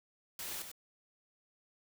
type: noise with echo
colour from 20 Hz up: white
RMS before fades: -42 dBFS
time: 0.39-0.62 s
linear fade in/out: 2 ms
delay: 96 ms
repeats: 1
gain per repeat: -6 dB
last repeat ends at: 0.716 s
effects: none